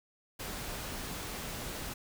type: noise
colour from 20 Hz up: pink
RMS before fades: -40 dBFS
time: 0.39-1.94 s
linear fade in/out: 10 ms
effects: none